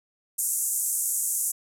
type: band-pass noise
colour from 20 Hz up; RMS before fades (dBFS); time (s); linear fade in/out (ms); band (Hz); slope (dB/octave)
pink; -27; 0.38-1.52; 10; 7000 to 13000; 48
effects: none